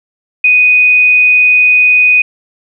sine tone, 2489 Hz, D#7, in tune, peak -4 dBFS, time 0.44-2.22 s, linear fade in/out 5 ms, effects none

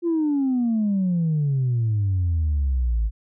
sine exponential sweep, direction down, 349.2 to 51.91 Hz, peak -17 dBFS, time 0.02-3.11 s, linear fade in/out 50 ms, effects tanh soft clip ceiling -16 dBFS

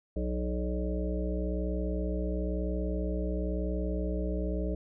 harmonic tone with a mistuned harmonic, 61 Hz, B1, 21 cents flat, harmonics 1 / 3 / 5 / 7 / 9 / 10, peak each -31 / -36 / -38 / -39 / -41 / -41 dBFS, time 0.16-4.75 s, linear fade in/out 5 ms, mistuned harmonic 5, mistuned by +41 cents, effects none

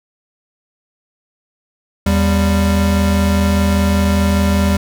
square tone pair together, 80.7 / 197.1 Hz, E2 / G3, -36 / +10 cents, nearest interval octave + minor third, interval 1546 cents, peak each -15 dBFS, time 2.06-4.77 s, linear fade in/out 5 ms, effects none

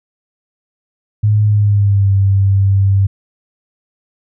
sine tone with pitch glide, 105.6 to 97.96 Hz, G#2 to G2, +29 to -1 cents, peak -8 dBFS, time 1.23-3.07 s, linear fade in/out 10 ms, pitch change -130 cents, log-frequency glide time 1.44-2.12 s, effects none

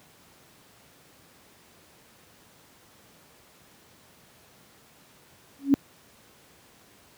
sine tone with exponential growth, 277.2 Hz, C#4, in tune, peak -11 dBFS, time 5.59-5.74 s, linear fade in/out 0 ms, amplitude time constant 31 ms, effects pink hiss -56 dBFS RMS until 7.17 s + high-pass 100 Hz 12 dB/octave

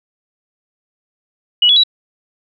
sine tone with pitch steps, 2927 / 3382 / 3907 Hz, F#7 / G#7 / B7, -19 / +31 / -19 cents, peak -7 dBFS, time 1.62-1.836 s, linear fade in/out 5 ms, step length 72 ms, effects none

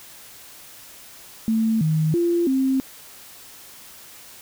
sine tone with pitch steps, 222.6 / 156.7 / 343.8 / 265.2 Hz, A3 / D#3 / F4 / C4, +20 / +13 / -27 / +23 cents, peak -17 dBFS, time 1.48-2.8 s, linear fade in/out 0 ms, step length 330 ms, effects white hiss -44 dBFS RMS until 4.41 s

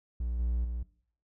triangle tone with level steps, 59.5 Hz, A#1, 36 cents sharp, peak -28 / -25 / -30 dBFS, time 0.2-0.83 s, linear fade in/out 5 ms, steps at 0.39 / 0.64 s, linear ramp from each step 10 ms, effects noise-tail reverb RT60 0.6 s tail -20 dB re dry

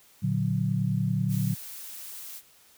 sine chord, Bb augmented, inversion none, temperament equal, 116.54 / 146.83 / 185 Hz, Bb2 / D3 / F#3, 0 / 0 / 0 cents, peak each -28 dBFS, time 0.22-1.55 s, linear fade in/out 20 ms
blue noise, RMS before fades -41 dBFS, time 1.28-2.42 s, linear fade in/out 50 ms
effects white hiss -58 dBFS RMS until 2.77 s

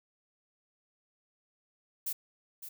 violet noise with echo, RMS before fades -34 dBFS, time 2.06-2.13 s, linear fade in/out 10 ms, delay 560 ms, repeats 1, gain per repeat -10 dB, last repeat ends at 2.69 s, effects none

